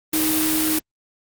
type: tone in noise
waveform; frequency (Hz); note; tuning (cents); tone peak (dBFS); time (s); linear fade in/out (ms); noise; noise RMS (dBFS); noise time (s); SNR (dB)
sine; 313.3; D#4; +12; -21; 0.13-0.79; 5; white; -22; 0.13-0.79; -2
effects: Opus 32 kbps